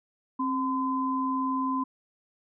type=tone pair together; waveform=sine; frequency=265.8 / 1021 Hz; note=C4 / C6; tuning=+27 / -43 cents; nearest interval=octave + major seventh; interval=2330 cents; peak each=-28 dBFS; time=0.39-1.84 s; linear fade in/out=10 ms; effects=none